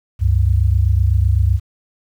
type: tone pair together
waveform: sine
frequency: 69.1 / 97.01 Hz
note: C#2 / G2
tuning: -5 / -18 cents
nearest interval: tritone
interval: 587 cents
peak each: -14 dBFS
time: 0.19-1.6 s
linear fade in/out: 50 ms
effects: 8-bit